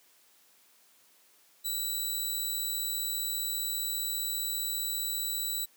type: tone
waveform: 10% pulse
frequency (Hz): 3945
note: B7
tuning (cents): -3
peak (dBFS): -23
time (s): 1.64-5.66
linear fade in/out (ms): 20
effects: white hiss -63 dBFS RMS until 5.76 s + high-pass 200 Hz 12 dB/octave